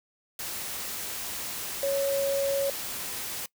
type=tone in noise; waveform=sine; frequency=554 Hz; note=C#5; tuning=1 cent flat; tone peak=-24 dBFS; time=1.83-2.7 s; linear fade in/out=2 ms; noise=white; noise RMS=-35 dBFS; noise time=0.39-3.46 s; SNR=+8 dB; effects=noise-tail reverb RT60 0.1 s tail -22 dB re dry